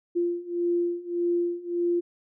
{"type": "beating tone pair", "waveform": "sine", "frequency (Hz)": [346.1, 347.8], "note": ["F4", "F4"], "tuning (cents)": [-16, -7], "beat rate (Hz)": 1.7, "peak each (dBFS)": [-28, -26], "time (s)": [0.15, 2.01], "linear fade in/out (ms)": 20, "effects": []}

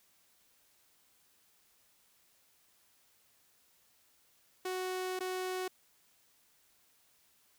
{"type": "tone with dropouts", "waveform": "sawtooth", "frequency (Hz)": 370, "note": "F#4", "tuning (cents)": 0, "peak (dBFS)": -31, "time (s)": [4.65, 5.68], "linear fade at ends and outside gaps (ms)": 5, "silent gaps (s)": [5.192, 5.205], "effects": ["white hiss -69 dBFS RMS until 7.58 s"]}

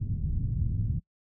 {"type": "low-pass noise", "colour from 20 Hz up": "white", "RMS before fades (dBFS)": -29, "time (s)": [0, 1], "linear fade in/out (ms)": 20, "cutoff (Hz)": 140, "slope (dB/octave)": 24, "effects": ["noise-tail reverb RT60 0.1 s tail -23 dB re dry"]}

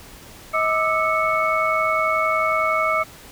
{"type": "tone cluster", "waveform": "sine", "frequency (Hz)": [635, 1195, 1306, 2207], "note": ["D#5", "D6", "E6", "C#7"], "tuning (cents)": [35, 30, -17, -8], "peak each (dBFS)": -23, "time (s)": [0.53, 3.04], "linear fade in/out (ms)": 20, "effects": ["pink hiss -43 dBFS RMS until 3.31 s"]}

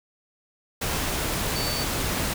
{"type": "tone in noise", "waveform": "sine", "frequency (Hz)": 4533, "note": "C#8", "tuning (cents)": 38, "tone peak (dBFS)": -30, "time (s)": [1.55, 1.84], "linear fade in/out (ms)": 10, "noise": "pink", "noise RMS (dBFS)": -27, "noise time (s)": [0.81, 2.34], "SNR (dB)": -6, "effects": []}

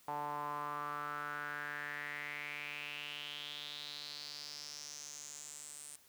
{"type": "tone with band-pass filter sweep", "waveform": "sawtooth", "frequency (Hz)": 146.83, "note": "D3", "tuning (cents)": 0, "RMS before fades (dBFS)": -44, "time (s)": [0.08, 5.96], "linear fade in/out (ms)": 0, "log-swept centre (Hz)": [870, 8900], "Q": 5.4, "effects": ["white hiss -65 dBFS RMS until 6.08 s"]}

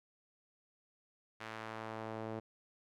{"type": "tone with band-pass filter sweep", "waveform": "sawtooth", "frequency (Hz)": 110.9, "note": "A2", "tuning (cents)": 14, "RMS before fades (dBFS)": -44, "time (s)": [1.4, 2.4], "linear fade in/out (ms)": 10, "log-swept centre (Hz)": [1800, 490], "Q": 0.92, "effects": []}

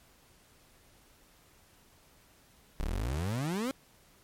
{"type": "exponential sweep", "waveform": "30% pulse", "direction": "up", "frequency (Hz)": [32.06, 277.2], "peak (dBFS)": -28, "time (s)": [2.8, 3.71], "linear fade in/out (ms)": 0, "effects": ["pink hiss -62 dBFS RMS until 4.23 s", "MP3 64 kbps"]}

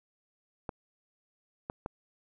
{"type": "clicks", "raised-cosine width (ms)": 1, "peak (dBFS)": -21, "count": 3, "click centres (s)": [0.692, 1.699, 1.861], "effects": []}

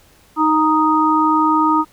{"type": "harmonic tone", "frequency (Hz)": 311.1, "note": "D#4", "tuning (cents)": 0, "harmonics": [1, 3, 4], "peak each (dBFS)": [-16, -16, -16], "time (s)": [0.36, 1.85], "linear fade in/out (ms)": 50, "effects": ["pink hiss -51 dBFS RMS until 1.92 s"]}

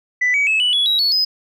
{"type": "tone with pitch steps", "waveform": "sine", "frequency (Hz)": [1988, 2270, 2593, 2961, 3382, 3863, 4412, 5038], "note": ["B6", "C#7", "E7", "F#7", "G#7", "B7", "C#8", "D#8"], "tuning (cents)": [11, 41, -29, 1, 31, -39, -9, 21], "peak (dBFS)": -12, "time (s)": [0.21, 1.25], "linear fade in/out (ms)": 10, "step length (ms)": 130, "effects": ["tanh soft clip ceiling -11 dBFS"]}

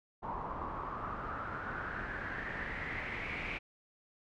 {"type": "noise with low-pass filter sweep", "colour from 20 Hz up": "pink", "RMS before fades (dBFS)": -40, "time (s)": [0.22, 3.59], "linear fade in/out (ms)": 20, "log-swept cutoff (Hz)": [960, 2400], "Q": 5.6, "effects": []}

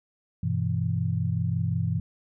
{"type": "chord", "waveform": "sine", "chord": "E minor", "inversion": "first", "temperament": "equal", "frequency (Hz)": [98, 123.47, 164.81], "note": ["G2", "B2", "E3"], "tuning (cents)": [0, 0, 0], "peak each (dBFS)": -28, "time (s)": [0.43, 2], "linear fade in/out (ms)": 5, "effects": []}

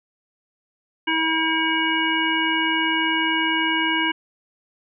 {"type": "harmonic tone", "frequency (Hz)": 321.8, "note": "E4", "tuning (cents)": -42, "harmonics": [1, 3, 5, 7, 9], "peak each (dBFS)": [-25, -25, -25, -25, -25], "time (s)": [1.07, 4.12], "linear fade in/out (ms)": 10, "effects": []}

